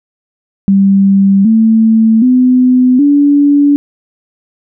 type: tone with pitch steps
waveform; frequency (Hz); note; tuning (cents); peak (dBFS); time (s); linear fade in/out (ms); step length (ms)
sine; 196 / 222.6 / 252.7 / 287; G3 / A3 / B3 / D4; 0 / +20 / +40 / -40; -4; 0.68-3.76; 0; 770
effects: none